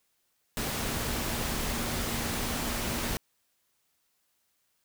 sine tone in noise, 234.1 Hz, A#3, 8 cents sharp, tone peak -40 dBFS, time 0.57-3.17 s, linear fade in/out 0 ms, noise pink, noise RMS -32 dBFS, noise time 0.57-3.17 s, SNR -11 dB, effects white hiss -74 dBFS RMS until 4.84 s

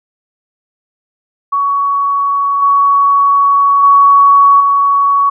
sine tone with level steps, 1122 Hz, C#6, 21 cents sharp, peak -10 / -6 / -3 / -7 dBFS, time 1.52-5.3 s, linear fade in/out 10 ms, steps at 2.62 / 3.83 / 4.6 s, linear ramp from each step 5 ms, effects none

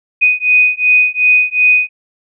sine beating tone pair, 2490 / 2492.7 Hz, D#7 / D#7, +1 / +3 cents, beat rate 2.7 Hz, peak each -11 dBFS, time 0.21-1.89 s, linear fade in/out 20 ms, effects none

